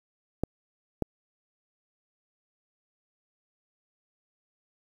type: clicks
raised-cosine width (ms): 2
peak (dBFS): -13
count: 2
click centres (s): 0.436 / 1.023
effects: 8-bit